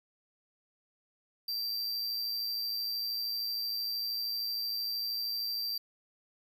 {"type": "tone with amplitude modulation", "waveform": "square", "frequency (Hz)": 4699, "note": "D8", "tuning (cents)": 0, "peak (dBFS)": -31, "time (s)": [1.48, 5.78], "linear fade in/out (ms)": 5, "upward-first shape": "sine", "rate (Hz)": 113, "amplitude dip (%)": 40, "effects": ["10-bit"]}